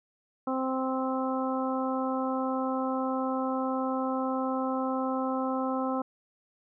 harmonic tone, 261.6 Hz, C4, in tune, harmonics 1 / 2 / 3 / 4 / 5, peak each -30 / -33 / -35 / -36 / -37 dBFS, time 0.47-6.02 s, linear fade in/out 5 ms, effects none

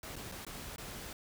pink noise with dropouts, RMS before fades -45 dBFS, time 0.03-1.13 s, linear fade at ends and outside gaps 2 ms, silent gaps 0.158-0.163 / 0.317-0.321 / 0.45-0.466 / 0.761-0.781 s, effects none

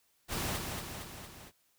pink noise with echo, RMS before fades -35 dBFS, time 0.28-0.6 s, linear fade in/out 50 ms, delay 230 ms, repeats 4, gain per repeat -4 dB, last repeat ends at 1.52 s, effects white hiss -72 dBFS RMS until 1.78 s

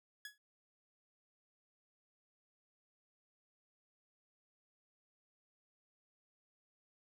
sawtooth tone with exponential decay, 1683 Hz, G#6, 23 cents sharp, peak -39 dBFS, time 0.25-0.38 s, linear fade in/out 2 ms, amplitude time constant 28 ms, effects none

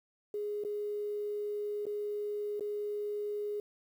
sine tone with dropouts, 415.3 Hz, G#4, in tune, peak -33 dBFS, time 0.34-3.6 s, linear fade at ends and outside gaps 2 ms, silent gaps 0.638-0.648 / 1.855-1.866 / 2.596-2.607 s, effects 10-bit

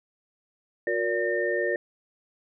sine tone cluster, 361.1 / 469 / 576 / 1819 Hz, F#4 / A#4 / D5 / A#6, -42 / +11 / -34 / -43 cents, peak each -29 dBFS, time 0.87-1.76 s, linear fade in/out 2 ms, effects none

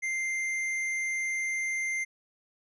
triangle tone with hard clipping, 2093 Hz, C7, in tune, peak -30 dBFS, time 0.02-2.05 s, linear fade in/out 20 ms, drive 11 dB, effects none

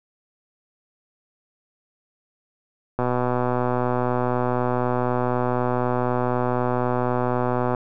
click train, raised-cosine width 1 ms, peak -9 dBFS, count 591, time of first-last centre 2.99-7.748 s, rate 124 Hz, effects none

